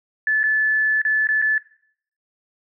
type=tone with dropouts; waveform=sine; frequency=1736 Hz; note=A6; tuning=24 cents flat; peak=-16 dBFS; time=0.27-1.58 s; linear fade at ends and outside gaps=2 ms; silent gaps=0.432-0.438 / 1.017-1.05 / 1.271-1.288 / 1.417-1.423 s; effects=noise-tail reverb RT60 0.6 s tail -17 dB re dry